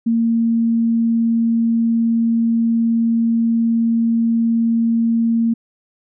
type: tone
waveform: sine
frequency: 229.7 Hz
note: A#3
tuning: 25 cents flat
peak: -13 dBFS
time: 0.06-5.54 s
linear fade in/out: 10 ms
effects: none